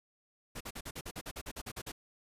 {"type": "noise bursts", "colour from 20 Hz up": "pink", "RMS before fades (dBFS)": -42, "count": 14, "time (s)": [0.55, 1.92], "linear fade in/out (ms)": 10, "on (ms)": 57, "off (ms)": 44, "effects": ["resampled to 32000 Hz"]}